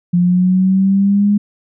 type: linear sweep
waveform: sine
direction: up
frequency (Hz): 174.61 to 206.9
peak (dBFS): -9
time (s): 0.13-1.38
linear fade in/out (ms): 10
effects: none